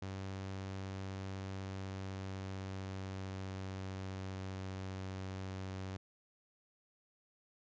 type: tone with pitch glide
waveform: sawtooth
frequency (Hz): 96.1 to 94.83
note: G2 to F#2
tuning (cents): -34 to +43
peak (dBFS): -37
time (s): 0.02-5.97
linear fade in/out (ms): 5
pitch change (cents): -23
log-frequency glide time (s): 1.55-4.84
effects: resampled to 16000 Hz